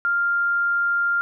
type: tone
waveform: sine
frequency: 1396.9 Hz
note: F6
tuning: in tune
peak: -18 dBFS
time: 0.05-1.21 s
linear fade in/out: 0 ms
effects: none